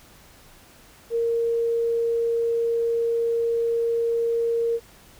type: tone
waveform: sine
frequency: 464 Hz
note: A#4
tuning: 8 cents flat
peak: -20 dBFS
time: 1.1-4.8 s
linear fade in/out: 50 ms
effects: pink hiss -51 dBFS RMS until 5.19 s